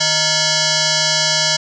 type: tone with frequency modulation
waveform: sine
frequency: 622.3 Hz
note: D#5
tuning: in tune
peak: -13 dBFS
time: 0-1.57 s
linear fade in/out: 10 ms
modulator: 778 Hz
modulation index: 7.6
effects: none